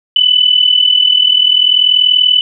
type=tone with amplitude modulation; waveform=sine; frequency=2994 Hz; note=F#7; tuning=20 cents sharp; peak=-3 dBFS; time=0.16-2.41 s; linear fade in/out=2 ms; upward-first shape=sine; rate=40.5 Hz; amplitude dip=75%; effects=none